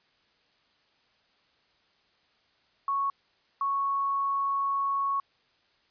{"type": "tone bursts at uneven times", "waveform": "sine", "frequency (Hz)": 1107, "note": "C#6", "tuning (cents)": -3, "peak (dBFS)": -25, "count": 2, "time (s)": [[2.88, 3.1], [3.61, 5.2]], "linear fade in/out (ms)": 2, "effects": ["white hiss -67 dBFS RMS until 5.9 s", "resampled to 11025 Hz"]}